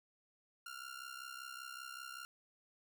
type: ring-modulated tone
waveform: sawtooth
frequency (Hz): 1396.9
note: F6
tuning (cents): 0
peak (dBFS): -40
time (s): 0.66-2.25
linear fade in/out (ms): 0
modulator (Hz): 32.6
effects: none